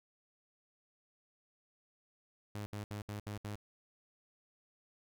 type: tone bursts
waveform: sawtooth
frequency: 103.83 Hz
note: G#2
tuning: in tune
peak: -36 dBFS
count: 6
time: 2.55-3.555 s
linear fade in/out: 0 ms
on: 110 ms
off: 69 ms
effects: none